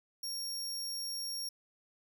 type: tone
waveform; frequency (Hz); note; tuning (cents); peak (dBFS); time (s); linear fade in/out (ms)
sawtooth; 5560; F8; -9; -34; 0.23-1.49; 5
effects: none